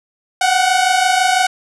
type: tone pair together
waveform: sawtooth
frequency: 730 / 756 Hz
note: F#5 / F#5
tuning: -24 / +37 cents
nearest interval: minor second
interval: 61 cents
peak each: -11 dBFS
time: 0.41-1.47 s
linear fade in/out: 5 ms
effects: resampled to 24000 Hz + 7-bit